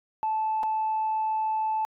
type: tone with dropouts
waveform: sine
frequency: 873 Hz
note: A5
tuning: 14 cents flat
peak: -23 dBFS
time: 0.23-1.85 s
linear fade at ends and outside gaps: 0 ms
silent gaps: 0.631-0.635 s
effects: tanh soft clip ceiling -20 dBFS